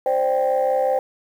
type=chord; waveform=sine; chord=C suspended second; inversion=none; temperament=just; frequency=523.3 / 588.7 / 784.9 Hz; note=C5 / D5 / G5; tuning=0 / +4 / +2 cents; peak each=-18 / -23 / -21 dBFS; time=0.06-0.99 s; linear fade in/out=2 ms; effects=tanh soft clip ceiling -11 dBFS + 8-bit